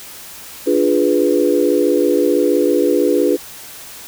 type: chord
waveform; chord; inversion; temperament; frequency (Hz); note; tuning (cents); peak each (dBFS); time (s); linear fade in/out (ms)
sine; D diminished seventh; none; equal; 293.7 / 349.2 / 415.3 / 493.9; D4 / F4 / Ab4 / Cb5; 0 / 0 / 0 / 0; -17; 0.66-3.37; 20
effects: white hiss -35 dBFS RMS until 4.07 s